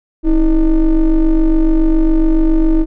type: ring-modulated tone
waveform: triangle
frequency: 148.4 Hz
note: D3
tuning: 18 cents sharp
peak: -3 dBFS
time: 0.23-2.86 s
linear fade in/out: 50 ms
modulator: 172 Hz
effects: none